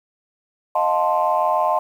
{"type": "chord", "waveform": "sine", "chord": "F dominant seventh", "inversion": "third", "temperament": "equal with one note detuned", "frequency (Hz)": [622.3, 709, 880, 1046.5], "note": ["Eb5", "F5", "A5", "C6"], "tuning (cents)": [0, 26, 0, 0], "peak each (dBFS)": -21, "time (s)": [0.75, 1.79], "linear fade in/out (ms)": 5, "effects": ["tanh soft clip ceiling -7 dBFS", "8-bit"]}